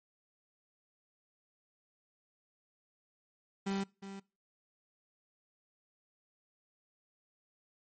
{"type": "tone with echo", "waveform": "35% pulse", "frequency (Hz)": 196, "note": "G3", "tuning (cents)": 0, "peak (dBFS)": -31, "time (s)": [3.66, 3.84], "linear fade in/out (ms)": 10, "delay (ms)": 360, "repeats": 1, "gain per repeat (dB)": -11, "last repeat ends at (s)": 4.2, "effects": ["noise-tail reverb RT60 0.3 s tail -23 dB re dry", "MP3 32 kbps"]}